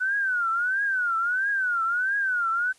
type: tone with vibrato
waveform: sine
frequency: 1480 Hz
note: F#6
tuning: in tune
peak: -22 dBFS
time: 0-2.73 s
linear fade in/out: 20 ms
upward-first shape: triangle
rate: 1.5 Hz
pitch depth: 200 cents each way
effects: white hiss -58 dBFS RMS until 2.78 s + resampled to 24000 Hz